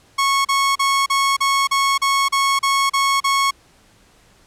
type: tone bursts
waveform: sawtooth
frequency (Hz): 1100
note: C#6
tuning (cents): -14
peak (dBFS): -11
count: 11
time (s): 0.18-3.51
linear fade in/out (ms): 10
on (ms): 270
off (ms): 36
effects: pink hiss -53 dBFS RMS until 4.46 s + low-pass 10000 Hz 12 dB/octave